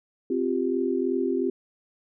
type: chord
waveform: sine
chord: C suspended fourth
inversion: none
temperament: equal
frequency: 261.6 / 349.2 / 392 Hz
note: C4 / F4 / G4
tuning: 0 / 0 / 0 cents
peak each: -27 dBFS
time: 0.3-1.5 s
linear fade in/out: 5 ms
effects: none